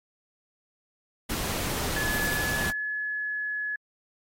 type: noise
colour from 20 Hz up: pink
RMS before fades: -31 dBFS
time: 1.29-2.71 s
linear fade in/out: 10 ms
type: tone with pitch glide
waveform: sine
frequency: 1710 to 1699.2 Hz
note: A6 to G#6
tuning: -50 to +39 cents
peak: -28 dBFS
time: 1.96-3.76 s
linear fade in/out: 5 ms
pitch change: -11 cents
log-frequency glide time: 2.38-3.64 s
type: noise bursts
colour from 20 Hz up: violet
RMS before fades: -36 dBFS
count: 3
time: 2.11-2.376 s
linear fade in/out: 5 ms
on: 70 ms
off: 28 ms
effects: AAC 48 kbps